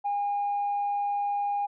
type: tone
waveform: sine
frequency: 813 Hz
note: G#5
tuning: 37 cents flat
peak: -24 dBFS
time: 0.04-1.67 s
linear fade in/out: 20 ms
effects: tanh soft clip ceiling -22 dBFS